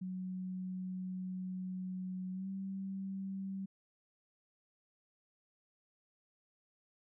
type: tone with pitch glide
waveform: sine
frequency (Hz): 185 to 192.86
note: F#3 to G3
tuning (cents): 0 to -28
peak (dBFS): -38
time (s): 0.01-3.66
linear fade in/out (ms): 10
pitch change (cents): +72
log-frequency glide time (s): 2.32-2.48
effects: none